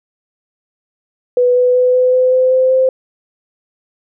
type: tone with pitch steps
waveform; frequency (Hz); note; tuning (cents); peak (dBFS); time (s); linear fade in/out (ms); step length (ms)
sine; 493.9 / 497.6 / 501.4 / 505.2 / 509 / 512.8 / 516.7 / 520.6; B4 / B4 / B4 / B4 / C5 / C5 / C5 / C5; 0 / +13 / +26 / +39 / -48 / -35 / -22 / -9; -8; 1.37-2.89; 2; 190
effects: none